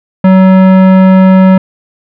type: tone with tanh clipping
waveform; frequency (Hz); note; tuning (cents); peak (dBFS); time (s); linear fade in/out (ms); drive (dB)
sine; 188.3; F#3; +31; -3; 0.24-1.58; 5; 17
effects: none